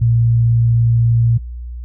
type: tone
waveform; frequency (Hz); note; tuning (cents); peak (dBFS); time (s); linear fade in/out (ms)
sine; 116.54; A#2; 0; -10; 0.01-1.38; 10
effects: noise-tail reverb RT60 0.1 s tail -23 dB re dry + added 60 Hz sine -25 dBFS peak until 1.84 s